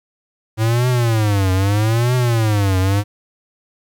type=tone with vibrato; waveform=square; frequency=108.4 Hz; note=A2; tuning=25 cents flat; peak=-14 dBFS; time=0.57-3.04 s; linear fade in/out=50 ms; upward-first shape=triangle; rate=0.79 Hz; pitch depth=280 cents each way; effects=9-bit